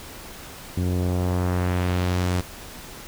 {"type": "tone with low-pass filter sweep", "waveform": "sawtooth", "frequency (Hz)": 90.1, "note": "F#2", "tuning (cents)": -45, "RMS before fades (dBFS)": -23, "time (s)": [0.77, 2.41], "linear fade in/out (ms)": 5, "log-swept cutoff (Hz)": [310, 10000], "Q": 0.99, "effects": ["pink hiss -40 dBFS RMS until 3.07 s"]}